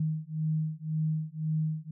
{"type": "beating tone pair", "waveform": "sine", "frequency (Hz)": [155.56, 157.46], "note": ["D#3", "D#3"], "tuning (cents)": [0, 21], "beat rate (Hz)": 1.9, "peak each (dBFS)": -31, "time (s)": [0, 1.91], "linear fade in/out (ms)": 5, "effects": []}